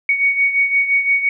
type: beating tone pair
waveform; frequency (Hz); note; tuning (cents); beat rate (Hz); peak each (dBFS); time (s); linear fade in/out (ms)
sine; 2234 / 2239.8; C#7 / C#7; +13 / +17; 5.8; -14 / -20; 0.09-1.29; 2
effects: none